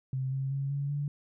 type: tone with pitch steps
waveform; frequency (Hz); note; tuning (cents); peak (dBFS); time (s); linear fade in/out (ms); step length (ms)
sine; 131.6 / 134.68 / 137.82 / 141.05 / 144.34; C3 / C#3 / C#3 / C#3 / D3; +10 / -50 / -10 / +30 / -30; -29; 0.13-1.08; 2; 190
effects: none